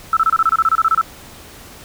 sine tone bursts, 1318.5 Hz, E6, in tune, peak -10 dBFS, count 14, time 0.13-1.013 s, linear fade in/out 2 ms, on 38 ms, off 27 ms, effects pink hiss -39 dBFS RMS until 1.84 s

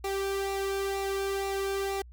sawtooth tone with flanger, 392 Hz, G4, in tune, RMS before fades -31 dBFS, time 0.04-2.02 s, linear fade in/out 5 ms, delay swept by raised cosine 0.61 to 1.55 ms, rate 2.1 Hz, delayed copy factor -0.6, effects added 60 Hz sine -46 dBFS peak until 2.12 s

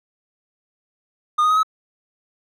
triangle tone with pitch steps, 1223 / 1242.9 / 1263.2 / 1283.8 Hz, D#6 / D#6 / D#6 / E6, -30 / -2 / +26 / -46 cents, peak -12 dBFS, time 1.38-1.632 s, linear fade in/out 10 ms, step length 63 ms, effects none

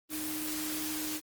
sine tone in noise, 308.5 Hz, D#4, 15 cents flat, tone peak -37 dBFS, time 0.09-1.21 s, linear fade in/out 50 ms, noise white, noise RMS -37 dBFS, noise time 0.09-1.21 s, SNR -3 dB, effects Opus 24 kbps

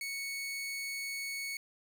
sawtooth tone, 2217 Hz, C#7, in tune, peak -33 dBFS, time 0.01-1.57 s, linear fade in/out 2 ms, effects none

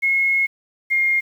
sine tone pair in turn, 2168 / 2128 Hz, C#7 / C7, -39 / +29 cents, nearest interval unison, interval 32 cents, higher first, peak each -15 dBFS, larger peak neither, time 0.02-0.47 / 0.9-1.21 s, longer first, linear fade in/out 20 ms, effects 8-bit

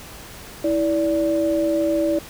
sine tone pair together, 325.9 / 580.7 Hz, E4 / D5, -20 / -20 cents, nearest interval minor seventh, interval 1000 cents, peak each -20 dBFS, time 0.64-2.19 s, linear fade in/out 5 ms, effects pink hiss -39 dBFS RMS until 2.29 s

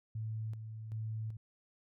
sine tone with tremolo, 110 Hz, A2, in tune, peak -36 dBFS, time 0.15-1.37 s, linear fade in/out 5 ms, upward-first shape square, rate 1.3 Hz, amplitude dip 50%, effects none

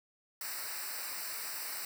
white noise with comb filter, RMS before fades -40 dBFS, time 0.41-1.85 s, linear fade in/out 2 ms, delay 0.3 ms, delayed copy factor -1, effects none

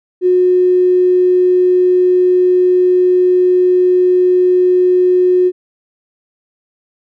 triangle tone with tanh clipping, 363.4 Hz, F#4, 31 cents flat, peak -7 dBFS, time 0.21-5.52 s, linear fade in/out 50 ms, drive 3 dB, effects none

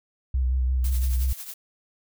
sine tone with vibrato, 63.8 Hz, C2, 43 cents flat, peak -20 dBFS, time 0.34-1.33 s, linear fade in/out 5 ms, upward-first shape square, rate 5.8 Hz, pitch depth 29 cents each way
blue noise with tremolo, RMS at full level -35 dBFS, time 0.84-1.54 s, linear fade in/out 2 ms, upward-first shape triangle, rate 11 Hz, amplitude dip 70%
effects none

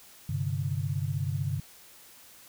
sine chord, G suspended fourth, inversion none, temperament equal, 98 / 130.81 / 146.83 Hz, G2 / C3 / D3, 0 / 0 / 0 cents, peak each -32 dBFS, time 0.29-1.6 s, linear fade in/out 5 ms, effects white hiss -53 dBFS RMS until 2.48 s

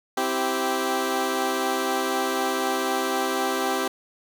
15% pulse chord, C major, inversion none, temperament equal with one note detuned, 261.6 / 329.6 / 390.4 Hz, C4 / E4 / G4, 0 / 0 / -7 cents, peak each -22 / -24 / -19 dBFS, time 0.17-3.88 s, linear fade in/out 5 ms, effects none

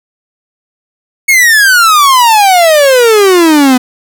45% pulse exponential sweep, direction down, 2217 to 246.9 Hz, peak -3 dBFS, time 1.28-3.78 s, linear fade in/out 10 ms, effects none

